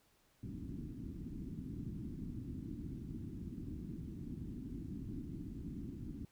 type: low-pass noise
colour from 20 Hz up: white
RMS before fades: -45 dBFS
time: 0.43-6.25 s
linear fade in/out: 2 ms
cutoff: 310 Hz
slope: 48 dB/octave
effects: pink hiss -72 dBFS RMS until 6.31 s